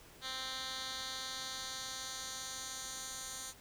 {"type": "tone with band-pass filter sweep", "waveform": "10% pulse", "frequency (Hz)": 261.6, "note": "C4", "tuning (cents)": 0, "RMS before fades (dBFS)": -43, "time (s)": [0.21, 3.54], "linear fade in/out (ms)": 50, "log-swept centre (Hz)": [3700, 7500], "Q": 1.6, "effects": ["pink hiss -58 dBFS RMS until 3.6 s"]}